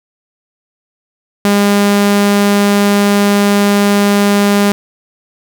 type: tone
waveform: sawtooth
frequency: 202.8 Hz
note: G#3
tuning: 41 cents flat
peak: -4 dBFS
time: 1.45-4.72 s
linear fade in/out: 0 ms
effects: none